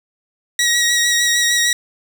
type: tone with vibrato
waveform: 15% pulse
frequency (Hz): 1904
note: A#6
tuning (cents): +36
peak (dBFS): -7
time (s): 0.59-1.73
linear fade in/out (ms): 2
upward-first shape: sine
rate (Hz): 6.6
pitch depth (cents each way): 22
effects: none